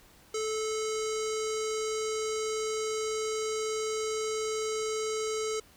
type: tone with low-pass filter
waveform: square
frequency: 435.4 Hz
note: A4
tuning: 18 cents flat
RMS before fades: -32 dBFS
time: 0.34-5.6 s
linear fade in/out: 5 ms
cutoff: 7000 Hz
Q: 4.1
effects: pink hiss -58 dBFS RMS until 5.76 s